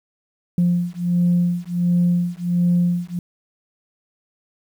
sine beating tone pair, 174.61 / 176.01 Hz, F3 / F3, 0 / +14 cents, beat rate 1.4 Hz, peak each -18 dBFS, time 0.58-3.19 s, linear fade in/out 2 ms, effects tanh soft clip ceiling -10 dBFS + 8-bit

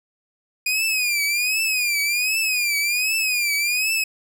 sawtooth tone with vibrato, 2455 Hz, D#7, 24 cents flat, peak -16 dBFS, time 0.66-4.04 s, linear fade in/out 5 ms, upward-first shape triangle, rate 1.3 Hz, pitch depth 140 cents each way, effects none

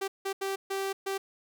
sawtooth tone bursts at uneven times, 389.5 Hz, G4, 11 cents flat, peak -26 dBFS, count 5, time 0.01-0.08 / 0.25-0.33 / 0.41-0.56 / 0.7-0.93 / 1.06-1.18 s, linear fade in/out 10 ms, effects none

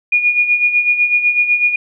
sine tone with tremolo, 2441 Hz, D#7, 34 cents flat, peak -8 dBFS, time 0.12-1.76 s, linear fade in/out 5 ms, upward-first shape sine, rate 8 Hz, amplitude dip 65%, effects none

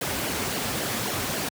pink noise with flanger, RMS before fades -28 dBFS, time 0.01-1.49 s, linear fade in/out 5 ms, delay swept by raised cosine 0.79 to 6.39 ms, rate 3.7 Hz, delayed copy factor -0.85, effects high-pass 100 Hz 12 dB/octave

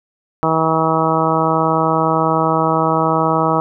harmonic tone, 160.6 Hz, E3, 45 cents flat, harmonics 1 / 2 / 3 / 4 / 5 / 6 / 7 / 8, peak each -21 / -21 / -21 / -21 / -21 / -21 / -21 / -21 dBFS, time 0.43-3.6 s, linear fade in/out 0 ms, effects none

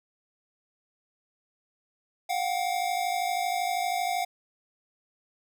square tone pair together, 711.3 / 764 Hz, F5 / G5, +32 / -45 cents, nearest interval minor second, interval 123 cents, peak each -29 / -31 dBFS, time 2.29-4.25 s, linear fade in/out 10 ms, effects none

